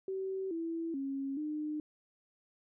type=tone with pitch steps; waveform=sine; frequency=382.4 / 330.4 / 273.2 / 303.1 Hz; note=G4 / E4 / C#4 / D#4; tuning=-43 / +4 / -25 / -45 cents; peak=-34 dBFS; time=0.08-1.8 s; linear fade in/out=2 ms; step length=430 ms; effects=none